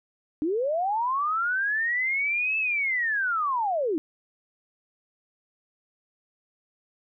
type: linear two-way sweep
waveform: sine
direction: up then down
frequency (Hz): 287.8 to 2637 to 287.8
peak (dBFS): -23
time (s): 0.42-3.98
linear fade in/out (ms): 0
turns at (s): 2.58
effects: none